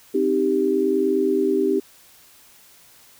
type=chord; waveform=sine; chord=C minor; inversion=none; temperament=equal; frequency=261.6 / 311.1 / 392 Hz; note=C4 / Eb4 / G4; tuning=0 / 0 / 0 cents; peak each=-24 / -23 / -19 dBFS; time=0.14-1.8 s; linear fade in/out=10 ms; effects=white hiss -51 dBFS RMS until 3.19 s